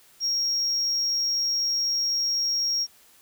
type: tone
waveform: sine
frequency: 5588 Hz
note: F8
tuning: in tune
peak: -20 dBFS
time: 0.2-2.87 s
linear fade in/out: 50 ms
effects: tanh soft clip ceiling -21 dBFS + white hiss -56 dBFS RMS until 3.21 s